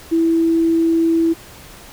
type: tone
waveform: sine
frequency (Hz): 329.6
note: E4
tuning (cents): 0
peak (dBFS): -12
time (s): 0.11-1.34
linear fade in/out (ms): 20
effects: pink hiss -40 dBFS RMS until 1.92 s